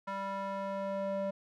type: tone with band-pass filter sweep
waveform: square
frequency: 196 Hz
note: G3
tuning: in tune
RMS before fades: -36 dBFS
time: 0.07-1.31 s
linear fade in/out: 10 ms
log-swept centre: 1100 to 550 Hz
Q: 2.2
effects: none